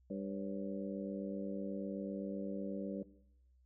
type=harmonic tone with a mistuned harmonic; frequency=99 Hz; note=G2; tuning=18 cents sharp; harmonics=2 / 3 / 4 / 5 / 6; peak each=-41 / -45 / -50 / -46 / -47 dBFS; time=0.1-3.03 s; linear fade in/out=5 ms; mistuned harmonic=6; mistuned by=-93 cents; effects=noise-tail reverb RT60 0.8 s tail -18 dB re dry + added 63 Hz sine -65 dBFS peak until 3.65 s